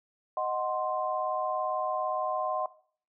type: chord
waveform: sine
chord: C diminished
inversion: first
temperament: equal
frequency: 622.3 / 740 / 1046.5 Hz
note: Eb5 / Gb5 / C6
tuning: 0 / 0 / 0 cents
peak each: -32 dBFS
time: 0.37-2.66 s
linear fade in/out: 2 ms
effects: noise-tail reverb RT60 0.5 s tail -18 dB re dry